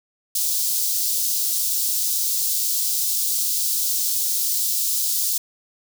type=high-pass noise; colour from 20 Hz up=white; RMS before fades=-22 dBFS; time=0.35-5.38 s; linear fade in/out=5 ms; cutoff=4300 Hz; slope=24 dB/octave; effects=none